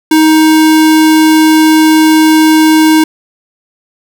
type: tone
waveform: square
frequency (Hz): 314.2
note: D#4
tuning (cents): +17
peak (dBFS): -4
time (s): 0.11-3.04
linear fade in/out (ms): 5
effects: none